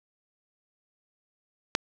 click, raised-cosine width 0.2 ms, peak -5 dBFS, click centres 1.751 s, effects none

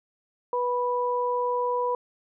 sine tone pair together, 490.9 / 984 Hz, B4 / B5, -10 / -7 cents, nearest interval octave, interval 1203 cents, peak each -26 dBFS, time 0.53-1.95 s, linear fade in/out 2 ms, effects none

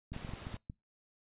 clicks, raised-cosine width 5 ms, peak -29 dBFS, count 8, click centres 0.12 / 0.164 / 0.249 / 0.292 / 0.336 / 0.469 / 0.543 / 0.699 s
pink noise, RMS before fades -48 dBFS, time 0.13-0.57 s, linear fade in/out 5 ms
effects noise-tail reverb RT60 0.2 s tail -25 dB re dry + resampled to 8000 Hz

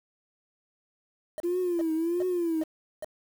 triangle tone bursts, 617 Hz, D#5, 15 cents flat, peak -30 dBFS, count 5, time 1.38-3.045 s, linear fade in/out 0 ms, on 21 ms, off 390 ms
sine tone with vibrato, 340.9 Hz, F4, 42 cents flat, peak -24 dBFS, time 1.43-2.64 s, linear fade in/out 20 ms, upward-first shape triangle, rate 1.5 Hz, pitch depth 140 cents each way
effects tanh soft clip ceiling -18 dBFS + 8-bit

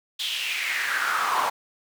brown noise with high-pass filter sweep, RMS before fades -26 dBFS, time 0.19-1.5 s, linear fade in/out 10 ms, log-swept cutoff 3500 to 900 Hz, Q 4.5, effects none

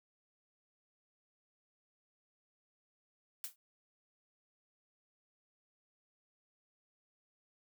blue noise with exponential decay, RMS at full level -37 dBFS, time 3.44-3.56 s, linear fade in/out 1 ms, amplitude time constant 25 ms, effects none

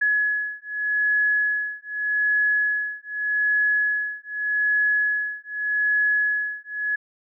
sine beating tone pair, 1692 / 1692.83 Hz, G#6 / G#6, +32 / +33 cents, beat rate 0.83 Hz, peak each -23 dBFS, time 0.01-6.96 s, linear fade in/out 10 ms, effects none

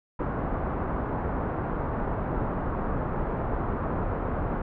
pink low-pass noise, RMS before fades -29 dBFS, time 0.19-4.62 s, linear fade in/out 5 ms, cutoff 1300 Hz, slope 24 dB/octave, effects none

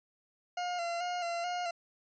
40% pulse tone with vibrato, 698.5 Hz, F5, in tune, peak -32 dBFS, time 0.57-1.71 s, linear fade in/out 5 ms, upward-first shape square, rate 2.3 Hz, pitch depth 35 cents each way, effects resampled to 16000 Hz

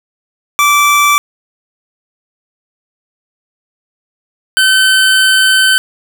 25% pulse tone pair in turn, 1164 / 1532.3 Hz, D6 / G6, -16 / -40 cents, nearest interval perfect fourth, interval 476 cents, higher second, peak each -3 dBFS, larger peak neither, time 0.59-1.18 / 4.57-5.78 s, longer second, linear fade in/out 0 ms, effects none

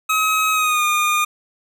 25% pulse tone with pitch glide, 1274 to 1216.5 Hz, D#6 to D#6, +41 to -39 cents, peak -12 dBFS, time 0.09-1.25 s, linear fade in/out 10 ms, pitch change -80 cents, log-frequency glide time 0.52-0.84 s, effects none

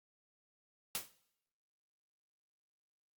white noise with exponential decay, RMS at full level -34 dBFS, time 0.95-1.12 s, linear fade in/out 0 ms, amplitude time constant 36 ms, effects noise-tail reverb RT60 0.8 s tail -20 dB re dry + Opus 48 kbps

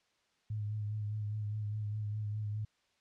sine tone with vibrato, 105.7 Hz, G#2, 31 cents sharp, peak -34 dBFS, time 0.5-2.65 s, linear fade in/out 5 ms, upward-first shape sine, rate 4.9 Hz, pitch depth 32 cents each way, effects white hiss -74 dBFS RMS until 3 s + low-pass 5000 Hz 12 dB/octave

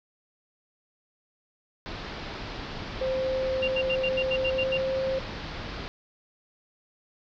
pink low-pass noise, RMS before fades -37 dBFS, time 1.86-5.88 s, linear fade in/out 0 ms, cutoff 5000 Hz, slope 48 dB/octave
sine tone with pitch glide, 523.3 to 528.8 Hz, C5 to C5, 0 to +18 cents, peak -25 dBFS, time 3.01-5.19 s, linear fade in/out 5 ms, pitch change +18 cents, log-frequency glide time 4.4-4.85 s
sine tone bursts, 2782 Hz, F7, 7 cents flat, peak -26 dBFS, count 9, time 3.62-4.777 s, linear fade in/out 10 ms, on 61 ms, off 76 ms
effects none

